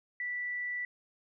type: tone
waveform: sine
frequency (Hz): 1966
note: B6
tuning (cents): -8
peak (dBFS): -33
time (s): 0.2-0.85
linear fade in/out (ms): 2
effects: none